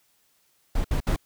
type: noise bursts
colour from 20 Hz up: brown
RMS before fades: -23 dBFS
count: 3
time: 0.75-1.162 s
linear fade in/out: 5 ms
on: 94 ms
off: 65 ms
effects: white hiss -66 dBFS RMS until 1.25 s